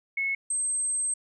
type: tone pair in turn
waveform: sine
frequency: 2191 / 8320 Hz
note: C#7 / C9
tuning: -21 / -11 cents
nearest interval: octave + major seventh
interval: 2310 cents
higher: second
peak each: -25 dBFS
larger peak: neither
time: 0.17-0.35 / 0.5-1.14 s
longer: second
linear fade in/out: 5 ms
effects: none